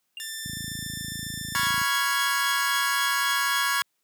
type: tone with exponential decay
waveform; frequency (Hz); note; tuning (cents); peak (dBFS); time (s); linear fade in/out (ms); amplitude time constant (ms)
triangle; 2800; F7; +4; -30; 0.17-0.3; 2; 27
type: tone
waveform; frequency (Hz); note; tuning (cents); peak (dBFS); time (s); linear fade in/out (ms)
10% pulse; 1779; A6; +19; -24; 0.2-1.67; 0
type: click train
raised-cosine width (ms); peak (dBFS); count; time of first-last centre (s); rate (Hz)
5; -23; 38; 0.46-1.815; 27.3
type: chord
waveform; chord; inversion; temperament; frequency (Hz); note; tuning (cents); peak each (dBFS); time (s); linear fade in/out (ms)
sawtooth; C# dominant seventh; third; equal; 987.8 / 1108.7 / 1396.9 / 1661.2; B5 / C#6 / E#6 / G#6; 0 / 0 / 0 / 0; -28 / -24 / -27 / -22; 1.55-3.82; 0
effects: white hiss -75 dBFS RMS until 4.03 s + high-pass 100 Hz 12 dB/octave